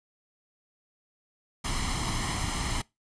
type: noise with comb filter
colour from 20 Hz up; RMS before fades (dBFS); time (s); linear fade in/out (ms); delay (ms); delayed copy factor
pink; -30; 1.64-2.82; 10; 0.97; +0.65
effects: noise-tail reverb RT60 0.2 s tail -22 dB re dry + resampled to 22050 Hz